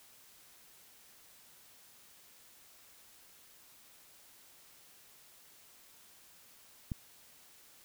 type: click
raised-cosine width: 5 ms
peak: -23 dBFS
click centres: 6.918 s
effects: white hiss -60 dBFS RMS until 7.84 s